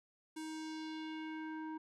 square tone with low-pass filter sweep, 314.7 Hz, D#4, 20 cents sharp, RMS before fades -44 dBFS, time 0.36-1.78 s, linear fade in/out 10 ms, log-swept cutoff 9700 to 1100 Hz, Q 1.7, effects none

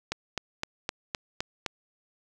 click train, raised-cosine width 0.2 ms, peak -12 dBFS, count 7, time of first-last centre 0.12-1.662 s, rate 3.89 Hz, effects none

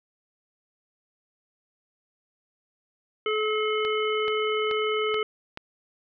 harmonic tone, 429.8 Hz, A4, 41 cents flat, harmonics 1 / 3 / 5 / 7, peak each -25 / -30 / -32 / -33 dBFS, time 3.26-5.23 s, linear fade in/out 2 ms
click train, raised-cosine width 0.3 ms, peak -19 dBFS, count 5, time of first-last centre 3.85-5.574 s, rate 2.32 Hz
effects none

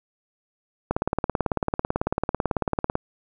click train, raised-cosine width 1 ms, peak -8 dBFS, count 38, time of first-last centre 0.91-2.954 s, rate 18.1 Hz, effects none

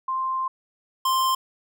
sine / square tone pair in turn, 1048 / 1048 Hz, C6 / C6, +2 / +2 cents, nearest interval unison, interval 0 cents, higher neither, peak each -23 / -20 dBFS, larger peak second, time 0.08-0.48 / 1.05-1.35 s, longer first, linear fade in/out 5 ms, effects none

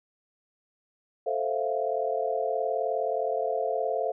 sine chord, F major seventh, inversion first, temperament equal, 440 / 523.3 / 659.3 / 698.5 Hz, A4 / C5 / E5 / F5, 0 / 0 / 0 / 0 cents, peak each -31 dBFS, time 1.26-4.12 s, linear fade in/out 10 ms, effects none

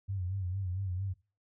sine tone with vibrato, 93.8 Hz, F#2, 24 cents sharp, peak -32 dBFS, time 0.08-1.14 s, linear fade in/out 20 ms, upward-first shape sine, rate 4.4 Hz, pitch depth 92 cents each way, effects noise-tail reverb RT60 0.3 s tail -17 dB re dry

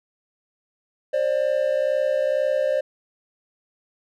triangle tone pair together, 534 / 596.1 Hz, C5 / D5, +35 / +26 cents, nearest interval major second, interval 191 cents, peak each -20 dBFS, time 1.13-2.81 s, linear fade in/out 10 ms, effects none

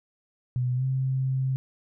sine tone with pitch glide, 125 to 131.9 Hz, B2 to C3, +21 to +14 cents, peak -23 dBFS, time 0.56-1.56 s, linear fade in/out 0 ms, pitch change +93 cents, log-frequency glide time 0.75-0.84 s, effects none

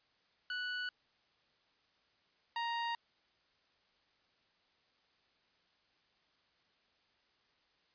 sawtooth tone pair in turn, 1480 / 934.3 Hz, F#6 / A#5, 0 / +4 cents, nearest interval minor sixth, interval 796 cents, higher first, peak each -33 / -31 dBFS, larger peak second, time 0.5-0.89 / 2.56-2.95 s, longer neither, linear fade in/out 2 ms, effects white hiss -73 dBFS RMS until 7.94 s + resampled to 11025 Hz

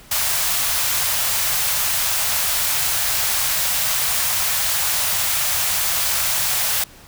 white band-stop noise, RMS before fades -20 dBFS, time 0.11-6.84 s, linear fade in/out 5 ms, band 140 to 600 Hz, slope 24 dB/octave, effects pink hiss -45 dBFS RMS until 7.07 s

